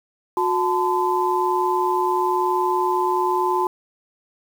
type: tone cluster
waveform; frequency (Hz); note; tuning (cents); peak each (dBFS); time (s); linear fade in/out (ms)
sine; 363.9 / 877 / 1018; F#4 / A5 / C6; -29 / -6 / -48; -22; 0.37-3.67; 2
effects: 7-bit